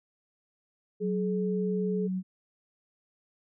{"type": "tone", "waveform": "sine", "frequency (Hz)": 186.1, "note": "F#3", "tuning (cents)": 10, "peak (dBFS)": -28, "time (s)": [1, 2.23], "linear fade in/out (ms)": 50}
{"type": "tone with pitch glide", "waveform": "sine", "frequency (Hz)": [422.1, 425.8], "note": ["G#4", "G#4"], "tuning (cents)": [28, 43], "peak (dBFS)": -30, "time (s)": [1, 2.08], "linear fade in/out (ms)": 20, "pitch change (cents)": 15, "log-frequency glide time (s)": [1.12, 1.31]}
{"effects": []}